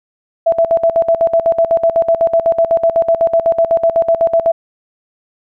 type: tone with tremolo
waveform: sine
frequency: 664 Hz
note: E5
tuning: 12 cents sharp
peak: -7 dBFS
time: 0.46-4.52 s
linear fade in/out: 10 ms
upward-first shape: square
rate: 8 Hz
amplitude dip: 80%
effects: none